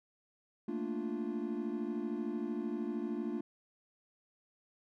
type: chord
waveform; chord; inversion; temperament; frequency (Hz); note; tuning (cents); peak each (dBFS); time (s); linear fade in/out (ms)
triangle; Bb major seventh; third; equal; 220 / 233.1 / 293.7 / 349.2; A3 / Bb3 / D4 / F4; 0 / 0 / 0 / 0; -38 / -38 / -38 / -38; 0.68-3.41; 5
effects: tanh soft clip ceiling -23 dBFS